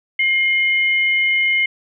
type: tone pair together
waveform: sine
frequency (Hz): 2129 / 2988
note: C7 / F#7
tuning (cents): +30 / +16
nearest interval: tritone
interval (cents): 586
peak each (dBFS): -14 / -24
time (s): 0.19-1.66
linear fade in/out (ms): 5
effects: none